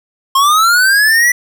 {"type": "linear sweep", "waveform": "square", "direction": "up", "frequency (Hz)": [1061, 1975.5], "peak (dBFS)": -8, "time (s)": [0.35, 1.32], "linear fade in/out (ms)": 5, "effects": []}